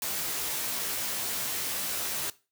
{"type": "noise with comb filter", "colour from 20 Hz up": "white", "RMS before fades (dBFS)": -32, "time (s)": [0.02, 2.3], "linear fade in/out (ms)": 2, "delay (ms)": 15, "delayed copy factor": 0.65, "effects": ["noise-tail reverb RT60 0.3 s tail -19 dB re dry", "high-pass 80 Hz 12 dB/octave"]}